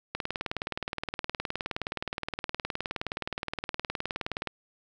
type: click train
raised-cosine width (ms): 0.3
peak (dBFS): -15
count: 84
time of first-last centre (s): 0.15-4.473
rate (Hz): 19.2
effects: none